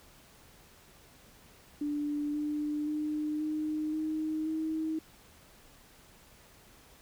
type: tone with pitch steps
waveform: sine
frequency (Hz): 293.7 / 298.1 / 302.7 / 307.2 / 311.9 / 316.6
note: D4 / D4 / D#4 / D#4 / D#4 / D#4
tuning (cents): 0 / +26 / -48 / -22 / +4 / +30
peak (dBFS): -30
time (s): 1.81-4.99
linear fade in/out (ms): 5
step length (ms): 530
effects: pink hiss -58 dBFS RMS until 7.01 s